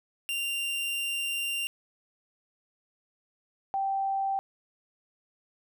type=tone pair in turn; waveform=45% pulse / sine; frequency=2782 / 780.7 Hz; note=F7 / G5; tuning=-7 / -7 cents; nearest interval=octave + minor seventh; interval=2200 cents; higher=first; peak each=-29 / -26 dBFS; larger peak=second; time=0.29-1.67 / 3.74-4.39 s; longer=first; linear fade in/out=0 ms; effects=none